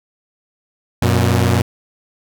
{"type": "tone pair together", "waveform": "sawtooth", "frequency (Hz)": [92.32, 119.5], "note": ["F#2", "A#2"], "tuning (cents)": [-3, 43], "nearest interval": "major third", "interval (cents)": 446, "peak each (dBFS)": -11, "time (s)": [1.02, 1.62], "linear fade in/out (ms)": 5, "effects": []}